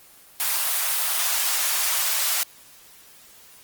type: high-pass noise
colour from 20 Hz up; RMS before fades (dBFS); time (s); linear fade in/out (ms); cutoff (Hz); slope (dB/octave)
white; -23; 0.4-2.43; 0; 680; 24
effects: white hiss -50 dBFS RMS until 3.63 s + Opus 24 kbps